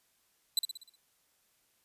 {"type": "tone with echo", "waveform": "sawtooth", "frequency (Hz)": 4000, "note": "B7", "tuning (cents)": 21, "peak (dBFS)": -21, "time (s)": [0.57, 0.59], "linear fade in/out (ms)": 2, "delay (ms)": 61, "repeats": 6, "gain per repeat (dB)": -6, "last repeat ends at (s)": 0.956, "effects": ["white hiss -72 dBFS RMS until 1.84 s", "resampled to 32000 Hz"]}